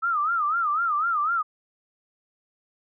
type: tone with vibrato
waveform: sine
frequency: 1278 Hz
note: D#6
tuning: 46 cents sharp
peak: -21 dBFS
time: 0.02-1.43 s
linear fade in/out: 20 ms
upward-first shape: sine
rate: 4 Hz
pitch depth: 160 cents each way
effects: none